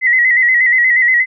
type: tone with vibrato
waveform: sine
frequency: 1975.5 Hz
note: B6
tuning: in tune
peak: -8 dBFS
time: 0.01-1.26 s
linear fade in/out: 50 ms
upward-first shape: square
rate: 8.4 Hz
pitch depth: 55 cents each way
effects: none